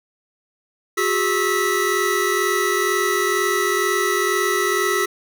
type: tone cluster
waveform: square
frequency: 364.3 / 406.4 / 1307 / 1956 Hz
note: F#4 / G#4 / E6 / B6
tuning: -27 / -38 / -15 / -17 cents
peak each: -24 dBFS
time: 0.97-5.06 s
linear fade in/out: 10 ms
effects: none